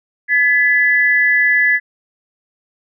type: tone pair together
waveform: sine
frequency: 1712 / 1994.6 Hz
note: A6 / B6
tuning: -48 / +17 cents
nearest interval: minor third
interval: 265 cents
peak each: -13 dBFS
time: 0.28-1.8 s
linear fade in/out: 50 ms
effects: none